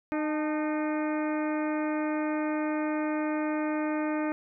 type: harmonic tone with a mistuned harmonic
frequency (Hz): 306.1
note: D#4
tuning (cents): -28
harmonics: 1 / 2 / 3 / 4 / 5 / 6 / 7 / 8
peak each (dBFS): -28 / -34 / -38 / -40 / -42 / -44 / -45 / -46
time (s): 0.12-4.32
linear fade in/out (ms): 0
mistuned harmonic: 3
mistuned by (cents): -59
effects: none

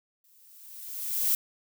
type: noise with exponential growth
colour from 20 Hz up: violet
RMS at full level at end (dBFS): -23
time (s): 0.24-1.35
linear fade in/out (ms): 2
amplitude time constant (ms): 240
effects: none

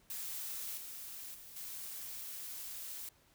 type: noise with level steps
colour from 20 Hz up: blue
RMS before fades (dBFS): -42 / -47 / -53 / -45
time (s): 0.1-3.09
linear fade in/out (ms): 2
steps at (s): 0.77 / 1.34 / 1.56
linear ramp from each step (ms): 5
effects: pink hiss -68 dBFS RMS until 3.34 s

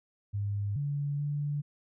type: tone with pitch steps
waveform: sine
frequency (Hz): 101.6 / 143.5 / 145.7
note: G#2 / D3 / D3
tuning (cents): -38 / -40 / -13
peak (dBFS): -29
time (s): 0.33-1.62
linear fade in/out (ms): 20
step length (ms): 430
effects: none

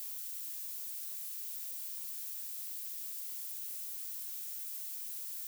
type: noise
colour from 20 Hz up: violet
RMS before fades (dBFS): -42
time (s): 0-5.47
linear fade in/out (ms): 0
effects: none

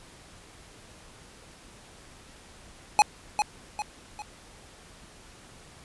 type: tone with echo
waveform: square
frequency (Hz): 841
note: G#5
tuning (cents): +22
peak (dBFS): -15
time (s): 2.99-3.02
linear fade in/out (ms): 0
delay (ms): 400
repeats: 3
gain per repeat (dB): -7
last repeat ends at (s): 4.22
effects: pink hiss -51 dBFS RMS until 5.84 s + resampled to 24000 Hz

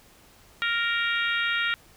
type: harmonic tone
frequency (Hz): 466.2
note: A#4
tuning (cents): 0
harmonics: 3 / 4 / 5 / 6 / 7 / 8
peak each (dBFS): -27 / -29 / -31 / -33 / -34 / -35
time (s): 0.62-1.74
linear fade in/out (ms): 0
effects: pink hiss -55 dBFS RMS until 1.96 s

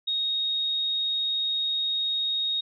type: tone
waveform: sine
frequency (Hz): 3741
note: A#7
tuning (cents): +5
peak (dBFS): -24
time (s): 0.07-2.61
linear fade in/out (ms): 10
effects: none

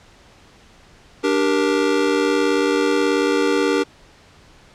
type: chord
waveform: square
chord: G minor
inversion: second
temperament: just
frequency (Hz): 294 / 392 / 470.4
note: D4 / G4 / Bb4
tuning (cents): +2 / 0 / +16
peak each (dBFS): -21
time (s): 1.23-3.84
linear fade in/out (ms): 20
effects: pink hiss -49 dBFS RMS until 4.74 s + low-pass 6000 Hz 12 dB/octave

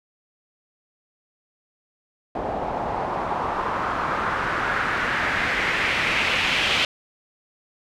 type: noise with low-pass filter sweep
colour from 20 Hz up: white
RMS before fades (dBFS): -24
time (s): 2.35-6.85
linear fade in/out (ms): 2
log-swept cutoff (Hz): 700 to 3000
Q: 2.4
effects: none

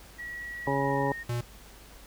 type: tone with pitch glide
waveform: sine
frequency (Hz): 1924 to 1848.8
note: B6 to A#6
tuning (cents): -46 to -15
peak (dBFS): -36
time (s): 0.18-1.24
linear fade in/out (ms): 20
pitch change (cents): -69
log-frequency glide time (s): 0.65-0.98
type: harmonic tone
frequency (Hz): 138.59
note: C#3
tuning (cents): 0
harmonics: 1 / 2 / 3 / 4 / 6 / 7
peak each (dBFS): -32 / -32 / -32 / -32 / -32 / -32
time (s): 0.67-1.12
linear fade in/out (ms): 2
type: tone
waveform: square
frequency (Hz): 120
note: B2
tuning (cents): -49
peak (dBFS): -29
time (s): 1.29-1.41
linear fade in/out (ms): 5
effects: added 51 Hz sine -51 dBFS peak until 2.06 s + pink hiss -52 dBFS RMS until 2.06 s

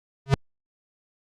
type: tone with exponential growth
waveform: square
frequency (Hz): 136.7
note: C#3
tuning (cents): -24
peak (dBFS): -12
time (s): 0.26-0.34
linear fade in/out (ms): 0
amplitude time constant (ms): 17
effects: low-pass 6000 Hz 12 dB/octave + Opus 48 kbps

